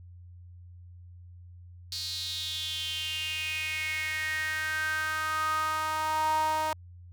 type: tone with high-pass filter sweep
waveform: sawtooth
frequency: 311.9 Hz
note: D#4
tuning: 4 cents sharp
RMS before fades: -31 dBFS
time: 1.92-6.73 s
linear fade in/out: 2 ms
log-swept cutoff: 4400 to 810 Hz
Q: 6.5
effects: added 88 Hz sine -46 dBFS peak until 7.12 s